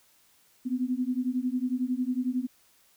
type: beating tone pair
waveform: sine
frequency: 246.9 / 257.9 Hz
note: B3 / C4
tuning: 0 / -25 cents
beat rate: 11 Hz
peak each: -29 dBFS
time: 0.65-2.47 s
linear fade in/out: 20 ms
effects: white hiss -63 dBFS RMS until 2.96 s